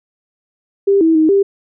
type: tone with pitch steps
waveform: sine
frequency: 396.7 / 324.5 / 314.3 / 396.1 Hz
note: G4 / E4 / D#4 / G4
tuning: +21 / -27 / +18 / +18 cents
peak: -8 dBFS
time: 0.87-1.43 s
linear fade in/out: 10 ms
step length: 140 ms
effects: none